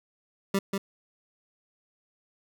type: tone with echo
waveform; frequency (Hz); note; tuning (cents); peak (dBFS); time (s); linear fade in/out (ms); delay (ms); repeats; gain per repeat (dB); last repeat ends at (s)
25% pulse; 196; G3; 0; -19; 0.54-0.59; 5; 190; 1; -4; 0.78
effects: none